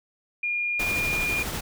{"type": "tone", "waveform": "sine", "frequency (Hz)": 2420, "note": "D#7", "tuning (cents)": -49, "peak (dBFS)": -24, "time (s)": [0.43, 1.43], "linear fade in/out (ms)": 5}
{"type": "noise with tremolo", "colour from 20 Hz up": "pink", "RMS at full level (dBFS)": -30, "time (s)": [0.79, 1.61], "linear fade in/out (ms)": 10, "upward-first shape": "sine", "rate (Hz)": 12, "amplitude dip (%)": 30}
{"effects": []}